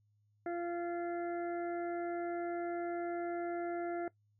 harmonic tone, 345 Hz, F4, 21 cents flat, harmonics 1 / 2 / 4 / 5 / 6, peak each -37 / -40 / -48 / -52 / -55 dBFS, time 0.46-4.08 s, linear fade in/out 2 ms, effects noise-tail reverb RT60 0.1 s tail -20 dB re dry + added 104 Hz sine -70 dBFS peak until 4.39 s

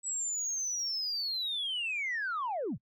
sine linear sweep, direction down, 7870 to 77.8 Hz, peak -30 dBFS, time 0.03-2.78 s, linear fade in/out 50 ms, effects noise-tail reverb RT60 0.1 s tail -25 dB re dry + tanh soft clip ceiling -28 dBFS

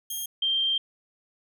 5% pulse / sine tone pair in turn, 3227 / 3166 Hz, G7 / G7, +50 / +17 cents, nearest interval unison, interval 33 cents, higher first, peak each -22 dBFS, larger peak neither, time 0.1-0.26 / 0.42-0.78 s, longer second, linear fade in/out 5 ms, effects none

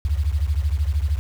sine beating tone pair, 69.3 / 82.3 Hz, C#2 / E2, 0 / -2 cents, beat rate 13 Hz, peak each -20 / -23 dBFS, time 0.05-1.19 s, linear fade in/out 0 ms, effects 7-bit

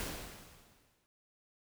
pink noise with exponential decay, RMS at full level -38 dBFS, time 0-1.06 s, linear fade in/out 0 ms, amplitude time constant 230 ms, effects none

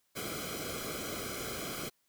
pink noise with comb filter, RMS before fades -39 dBFS, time 0.15-1.9 s, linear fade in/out 20 ms, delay 1.1 ms, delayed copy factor -0.9, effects white hiss -75 dBFS RMS until 2.08 s

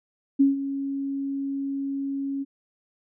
sine tone with ADSR envelope, 275.7 Hz, C#4, 9 cents flat, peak -13 dBFS, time 0.39-2.45 s, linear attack 16 ms, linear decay 150 ms, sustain -13 dB, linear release 31 ms, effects none

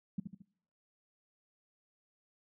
sine tone with echo, 194.3 Hz, G3, 15 cents flat, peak -31 dBFS, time 0.18-0.2 s, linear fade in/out 5 ms, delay 74 ms, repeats 3, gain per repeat -6 dB, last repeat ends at 0.422 s, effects noise-tail reverb RT60 0.7 s tail -24 dB re dry

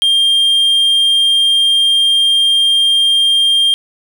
triangle tone, 3200 Hz, G7, 35 cents sharp, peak -7 dBFS, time 0.02-3.74 s, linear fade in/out 0 ms, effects none

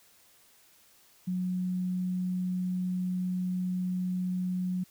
sine tone, 182.5 Hz, F#3, 24 cents flat, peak -28 dBFS, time 1.27-4.84 s, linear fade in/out 10 ms, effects white hiss -61 dBFS RMS until 4.9 s

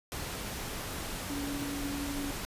sine tone in noise, 283.4 Hz, C#4, 38 cents sharp, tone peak -35 dBFS, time 1.3-2.31 s, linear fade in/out 0 ms, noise pink, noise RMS -38 dBFS, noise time 0.12-2.45 s, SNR 0 dB, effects resampled to 32000 Hz

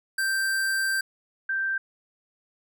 square / sine tone pair in turn, 1568 / 1568 Hz, G6 / G6, 0 / 0 cents, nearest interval unison, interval 0 cents, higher neither, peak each -24 dBFS, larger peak neither, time 0.18-1.01 / 1.49-1.78 s, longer first, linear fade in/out 5 ms, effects none

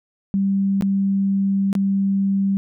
sine tone with dropouts, 196 Hz, G3, in tune, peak -16 dBFS, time 0.34-2.57 s, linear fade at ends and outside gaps 0 ms, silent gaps 0.81-0.823 / 1.729-1.752 s, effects none

